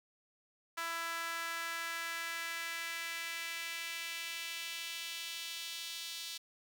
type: tone with high-pass filter sweep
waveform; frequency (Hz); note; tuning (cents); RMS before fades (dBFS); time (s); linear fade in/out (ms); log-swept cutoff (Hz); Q
sawtooth; 333; E4; +18; -41; 0.77-6.38; 10; 1300 to 3700; 1.9
effects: none